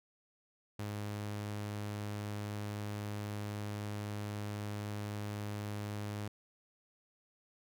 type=tone; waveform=sawtooth; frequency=103.83 Hz; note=G#2; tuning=in tune; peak=-34 dBFS; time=0.79-6.28 s; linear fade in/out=5 ms; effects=none